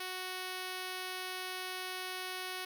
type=tone; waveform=5% pulse; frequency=370 Hz; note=F#4; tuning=in tune; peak=-27 dBFS; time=0-2.65 s; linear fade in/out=5 ms; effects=none